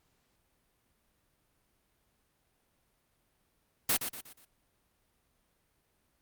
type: noise with echo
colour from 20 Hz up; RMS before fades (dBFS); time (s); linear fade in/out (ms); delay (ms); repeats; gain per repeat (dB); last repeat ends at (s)
white; -27; 3.89-3.97; 5; 120; 4; -8; 4.45
effects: pink hiss -74 dBFS RMS until 6.21 s + Opus 48 kbps